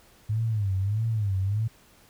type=tone with vibrato; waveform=sine; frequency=103.83 Hz; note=G#2; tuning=in tune; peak=-23 dBFS; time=0.29-1.68 s; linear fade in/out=10 ms; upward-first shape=sine; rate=1.6 Hz; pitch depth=160 cents each way; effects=pink hiss -57 dBFS RMS until 2.09 s